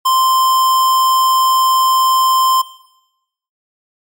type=tone; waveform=square; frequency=1043 Hz; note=C6; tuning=6 cents flat; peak=-11 dBFS; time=0.05-2.62 s; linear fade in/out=10 ms; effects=noise-tail reverb RT60 0.9 s tail -17 dB re dry + MP3 96 kbps